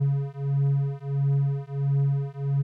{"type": "beating tone pair", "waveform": "triangle", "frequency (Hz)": [138.59, 140.09], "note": ["C#3", "C#3"], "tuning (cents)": [0, 19], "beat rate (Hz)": 1.5, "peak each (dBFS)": -23, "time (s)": [0, 2.63], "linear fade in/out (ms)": 20, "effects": []}